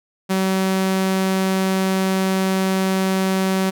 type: tone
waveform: sawtooth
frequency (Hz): 190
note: F#3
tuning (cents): +46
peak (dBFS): -13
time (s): 0.29-3.71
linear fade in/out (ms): 20
effects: none